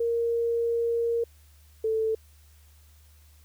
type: tone pair in turn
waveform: sine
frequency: 466.2 / 441.9 Hz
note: A#4 / A4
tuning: 0 / +7 cents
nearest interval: minor second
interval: 93 cents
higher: first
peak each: -23 dBFS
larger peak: neither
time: 0-1.24 / 1.84-2.15 s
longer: first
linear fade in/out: 5 ms
effects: added 75 Hz sine -53 dBFS peak until 3.44 s + white hiss -62 dBFS RMS until 3.44 s